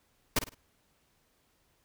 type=noise with echo; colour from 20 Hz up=pink; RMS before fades=-26 dBFS; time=0.36-0.39 s; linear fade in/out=5 ms; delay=52 ms; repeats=3; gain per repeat=-10 dB; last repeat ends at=0.546 s; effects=pink hiss -71 dBFS RMS until 1.84 s